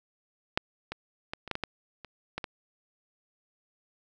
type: clicks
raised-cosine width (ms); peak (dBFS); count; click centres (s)
0.3; -8 / -19 / -18 / -25 / -14 / -16 / -14 / -27 / -17 / -18; 10; 0.575 / 0.92 / 1.335 / 1.477 / 1.513 / 1.554 / 1.637 / 2.047 / 2.38 / 2.442
effects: none